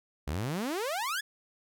sawtooth exponential sweep, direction up, 65.41 to 1759 Hz, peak -27 dBFS, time 0.27-1.21 s, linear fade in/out 10 ms, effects none

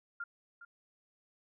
sine tone with echo, 1400 Hz, F6, 4 cents sharp, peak -37 dBFS, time 0.2-0.24 s, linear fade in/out 5 ms, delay 410 ms, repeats 1, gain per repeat -12 dB, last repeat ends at 0.65 s, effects none

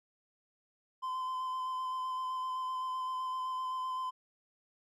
triangle tone with vibrato, 1028 Hz, C6, 31 cents flat, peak -32 dBFS, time 1.02-4.11 s, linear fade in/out 20 ms, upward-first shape square, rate 7.8 Hz, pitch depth 12 cents each way, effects none

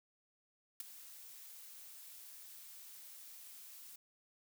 blue noise with ADSR envelope, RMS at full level -40 dBFS, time 0.8-3.96 s, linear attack 3 ms, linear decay 13 ms, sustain -14 dB, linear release 5 ms, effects none

